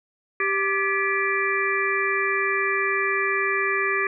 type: harmonic tone with a mistuned harmonic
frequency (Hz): 392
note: G4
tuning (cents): 0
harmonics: 1 / 3 / 4 / 5 / 6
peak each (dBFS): -27 / -27 / -27 / -27 / -27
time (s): 0.4-4.07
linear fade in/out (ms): 2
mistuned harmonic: 4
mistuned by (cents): +150
effects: none